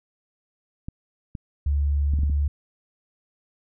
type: clicks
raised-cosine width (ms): 5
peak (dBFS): -20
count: 6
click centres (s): 0.885 / 1.352 / 2.137 / 2.189 / 2.234 / 2.298
type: tone with pitch glide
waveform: sine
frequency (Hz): 71.7 to 72.16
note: D2 to D2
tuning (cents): -41 to -30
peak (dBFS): -19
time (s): 1.66-2.48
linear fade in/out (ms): 5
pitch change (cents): +11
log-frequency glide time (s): 2.14-2.22
effects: none